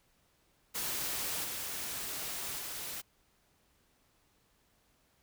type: noise with level steps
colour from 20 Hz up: white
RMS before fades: -36 / -39 / -41 dBFS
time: 0.74-3.02 s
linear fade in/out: 20 ms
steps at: 1.43 / 2.58 s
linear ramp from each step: 20 ms
effects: pink hiss -71 dBFS RMS until 5.22 s